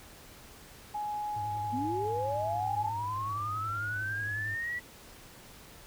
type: tone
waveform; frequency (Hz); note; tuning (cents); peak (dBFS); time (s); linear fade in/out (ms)
sine; 837; G#5; +13; -32; 0.94-2.9; 10
type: tone with vibrato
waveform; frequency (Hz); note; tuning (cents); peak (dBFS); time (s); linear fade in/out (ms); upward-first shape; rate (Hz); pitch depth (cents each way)
triangle; 103.83; G#2; 0; -37; 1.36-4.55; 5; triangle; 11; 130
type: linear sweep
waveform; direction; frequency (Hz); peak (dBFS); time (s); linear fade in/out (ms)
sine; up; 231.5 to 1963; -32; 1.72-4.8; 20
effects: pink hiss -52 dBFS RMS until 5.86 s